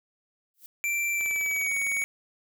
violet noise with exponential growth, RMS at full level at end -42 dBFS, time 0.54-0.66 s, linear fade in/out 0 ms, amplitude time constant 26 ms
square tone with pitch glide, 2349 to 2238 Hz, D7 to C#7, 0 to +16 cents, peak -26 dBFS, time 0.84-2.04 s, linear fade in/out 0 ms, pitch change -84 cents, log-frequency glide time 1.13-1.76 s
click train, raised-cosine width 0.3 ms, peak -26 dBFS, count 17, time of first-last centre 1.21-2.018 s, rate 19.8 Hz
effects none

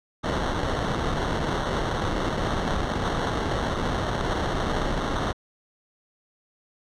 pink noise with sample-and-hold, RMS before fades -26 dBFS, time 0.23-5.33 s, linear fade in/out 20 ms, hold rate 2450 Hz, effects low-pass 5000 Hz 12 dB/octave

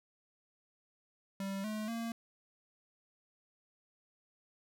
square tone with pitch steps, 195.3 / 214.8 / 230 Hz, G3 / A3 / A#3, -6 / -41 / -23 cents, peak -37 dBFS, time 1.4-2.12 s, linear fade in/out 2 ms, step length 240 ms, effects none

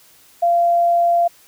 sine tone, 689 Hz, F5, 24 cents flat, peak -12 dBFS, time 0.42-1.28 s, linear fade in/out 10 ms, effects white hiss -50 dBFS RMS until 1.47 s

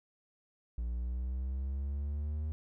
triangle exponential sweep, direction up, 57.9 to 77.7 Hz, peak -31 dBFS, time 0.78-2.52 s, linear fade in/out 0 ms, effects none

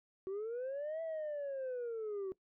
sine linear two-way sweep, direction up then down, 372.4 to 659.3 to 372.4 Hz, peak -35 dBFS, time 0.27-2.32 s, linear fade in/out 0 ms, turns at 1.02 s, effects noise-tail reverb RT60 0.1 s tail -20 dB re dry + tanh soft clip ceiling -36 dBFS

